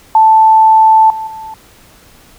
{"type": "tone with level steps", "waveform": "sine", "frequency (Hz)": 880, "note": "A5", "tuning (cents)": 0, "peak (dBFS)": [-3, -18, -24], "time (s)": [0.15, 1.54], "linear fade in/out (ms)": 2, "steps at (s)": [1.1, 1.27], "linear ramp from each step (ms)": 2, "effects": ["pink hiss -43 dBFS RMS until 2.38 s"]}